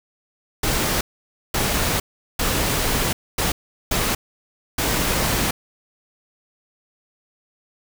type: noise bursts at uneven times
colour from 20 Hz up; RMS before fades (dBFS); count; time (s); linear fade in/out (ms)
pink; -21; 6; 0.63-1.01 / 1.54-2 / 2.39-3.13 / 3.38-3.52 / 3.91-4.15 / 4.78-5.51; 5
effects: none